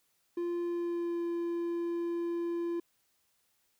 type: tone with pitch glide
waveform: triangle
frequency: 346.3 to 341.7 Hz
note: F4 to F4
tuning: -15 to -38 cents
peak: -29 dBFS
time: 0.37-2.8 s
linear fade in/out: 5 ms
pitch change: -23 cents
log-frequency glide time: 0.62-1.24 s
effects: white hiss -74 dBFS RMS until 3.79 s